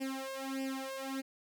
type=tone with flanger; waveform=sawtooth; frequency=267.4 Hz; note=C4; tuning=38 cents sharp; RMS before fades=-39 dBFS; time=0-1.22 s; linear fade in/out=20 ms; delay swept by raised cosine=0.38 to 1.88 ms; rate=1.6 Hz; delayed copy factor=+0.95; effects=none